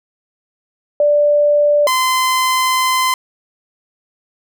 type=tone pair in turn; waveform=sine / sawtooth; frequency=587.3 / 1030.6 Hz; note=D5 / C6; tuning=0 / -27 cents; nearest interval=minor seventh; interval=973 cents; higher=second; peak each=-9 dBFS; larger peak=neither; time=1-1.87 / 1.87-3.14 s; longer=second; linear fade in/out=2 ms; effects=none